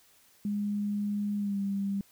sine tone with pitch glide, 205.5 to 198.16 Hz, G#3 to G3, -18 to +19 cents, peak -28 dBFS, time 0.45-2.01 s, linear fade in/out 2 ms, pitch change -63 cents, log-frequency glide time 1.37-1.59 s, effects white hiss -62 dBFS RMS until 2.11 s

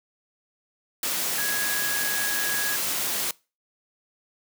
sine tone in noise, 1661.2 Hz, G#6, in tune, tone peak -28 dBFS, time 1.38-2.76 s, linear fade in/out 2 ms, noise white, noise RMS -27 dBFS, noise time 1.03-3.31 s, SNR -4 dB, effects noise-tail reverb RT60 0.3 s tail -23 dB re dry + high-pass 150 Hz 12 dB/octave

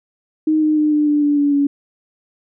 sine tone with pitch steps, 311.1 / 307 / 302.9 / 298.9 / 295 / 291.1 / 287.3 / 283.5 Hz, D#4 / D#4 / D#4 / D4 / D4 / D4 / D4 / C#4, 0 / -23 / -46 / +31 / +8 / -15 / -38 / +39 cents, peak -12 dBFS, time 0.47-1.67 s, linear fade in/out 5 ms, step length 150 ms, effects none

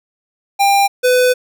square tone pair in turn, 797 / 501 Hz, G5 / B4, +28 / +25 cents, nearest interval minor sixth, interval 803 cents, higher first, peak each -10 dBFS, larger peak neither, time 0.59-0.88 / 1.03-1.34 s, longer second, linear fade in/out 20 ms, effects none

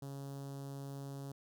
sawtooth tone with notch filter, 138.59 Hz, C#3, in tune, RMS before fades -45 dBFS, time 0.02-1.32 s, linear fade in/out 5 ms, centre 2200 Hz, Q 0.5, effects none

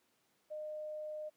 sine tone, 611 Hz, D#5, 32 cents flat, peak -40 dBFS, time 0.5-1.3 s, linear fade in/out 20 ms, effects pink hiss -75 dBFS RMS until 1.36 s + high-pass 200 Hz 12 dB/octave

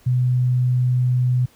sine tone, 125.4 Hz, B2, 27 cents sharp, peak -15 dBFS, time 0.06-1.46 s, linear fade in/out 10 ms, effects pink hiss -54 dBFS RMS until 1.55 s

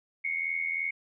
sine tone pair together, 2134 / 2217 Hz, C7 / C#7, +34 / 0 cents, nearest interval minor second, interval 66 cents, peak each -33 / -30 dBFS, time 0.24-0.91 s, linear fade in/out 10 ms, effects none

